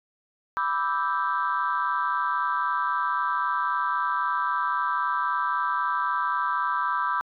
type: chord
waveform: sine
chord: E minor seventh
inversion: second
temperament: equal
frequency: 987.8 / 1174.7 / 1318.5 / 1568 Hz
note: B5 / D6 / E6 / G6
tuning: 0 / 0 / 0 / 0 cents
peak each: -27 / -27 / -29 / -30 dBFS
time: 0.57-7.21 s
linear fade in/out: 0 ms
effects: tanh soft clip ceiling -15 dBFS